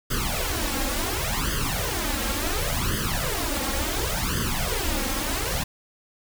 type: noise with flanger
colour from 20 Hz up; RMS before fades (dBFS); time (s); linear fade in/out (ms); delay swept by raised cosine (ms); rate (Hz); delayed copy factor
pink; -26; 0.1-5.64; 10; 0.62 to 3.72; 0.7; +0.9
effects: none